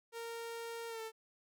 sawtooth tone with pitch glide, 462.5 to 444.9 Hz, A#4 to A4, -14 to +19 cents, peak -38 dBFS, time 0.12-1.12 s, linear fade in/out 50 ms, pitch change -67 cents, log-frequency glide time 0.88-1.01 s, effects none

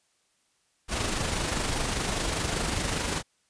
pink noise with amplitude modulation, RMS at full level -27 dBFS, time 0.88-3.23 s, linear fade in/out 50 ms, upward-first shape sine, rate 25 Hz, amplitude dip 40%, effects white hiss -70 dBFS RMS until 3.49 s + resampled to 22050 Hz

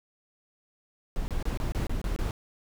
brown noise bursts, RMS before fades -29 dBFS, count 8, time 1.16-2.309 s, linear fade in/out 0 ms, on 120 ms, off 27 ms, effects none

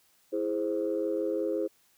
sine chord, E augmented, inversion none, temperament equal, 329.6 / 415.3 / 523.3 Hz, E4 / G#4 / B#4, 0 / 0 / 0 cents, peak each -31 dBFS, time 0.32-1.68 s, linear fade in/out 20 ms, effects tanh soft clip ceiling -19 dBFS + white hiss -66 dBFS RMS until 1.97 s

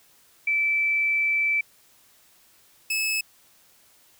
sine / sawtooth tone pair in turn, 2321 / 2596 Hz, D7 / E7, -21 / -27 cents, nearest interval major second, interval 194 cents, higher second, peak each -20 / -20 dBFS, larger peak neither, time 0.47-1.61 / 2.9-3.21 s, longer first, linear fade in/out 5 ms, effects white hiss -58 dBFS RMS until 4.19 s

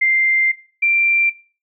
sine tone pair in turn, 2093 / 2361 Hz, C7 / D7, 0 / +9 cents, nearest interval major second, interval 209 cents, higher second, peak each -12 dBFS, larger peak neither, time 0.01-0.52 / 0.82-1.3 s, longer first, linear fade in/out 10 ms, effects noise-tail reverb RT60 0.4 s tail -19 dB re dry

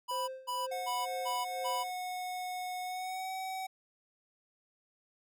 square tone bursts, 987.8 Hz, B5, in tune, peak -34 dBFS, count 5, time 0.08-1.84 s, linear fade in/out 20 ms, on 200 ms, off 190 ms
triangle tone with tremolo, 523.3 Hz, C5, in tune, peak -35 dBFS, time 0.11-1.9 s, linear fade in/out 2 ms, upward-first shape sine, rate 2.1 Hz, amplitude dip 85%
square tone with pitch glide, 731 to 756.8 Hz, F#5 to F#5, -21 to +39 cents, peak -37 dBFS, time 0.71-3.67 s, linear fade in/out 10 ms, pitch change +60 cents, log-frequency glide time 2.84-3.3 s
effects none

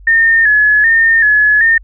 sine tone with vibrato, 1760 Hz, A6, in tune, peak -6 dBFS, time 0.07-1.78 s, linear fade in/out 5 ms, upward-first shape square, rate 1.3 Hz, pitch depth 59 cents each way, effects added 47 Hz sine -34 dBFS peak until 1.83 s

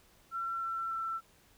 sine tone with pitch steps, 1354 / 1346.2 / 1338.4 Hz, E6 / E6 / E6, +46 / +36 / +26 cents, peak -33 dBFS, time 0.31-1.21 s, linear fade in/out 50 ms, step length 300 ms, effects pink hiss -64 dBFS RMS until 1.57 s

